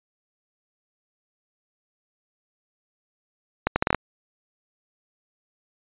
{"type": "accelerating click train", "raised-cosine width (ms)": 0.5, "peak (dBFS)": -4, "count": 7, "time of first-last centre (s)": [3.67, 3.947], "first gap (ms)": 90, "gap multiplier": 0.72, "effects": ["resampled to 8000 Hz"]}